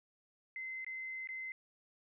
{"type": "tone with dropouts", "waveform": "sine", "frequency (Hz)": 2061, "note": "C7", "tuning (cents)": -27, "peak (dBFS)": -40, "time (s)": [0.56, 1.52], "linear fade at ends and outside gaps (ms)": 1, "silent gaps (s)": [[0.846, 0.865], [1.273, 1.289]], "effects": []}